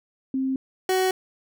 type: tone pair in turn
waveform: sine / 30% pulse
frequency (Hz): 264.6 / 374.2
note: C4 / F#4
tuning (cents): +20 / +20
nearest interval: tritone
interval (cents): 600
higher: second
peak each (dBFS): -22 / -17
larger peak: second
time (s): 0.34-0.56 / 0.89-1.11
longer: neither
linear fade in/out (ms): 2
effects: none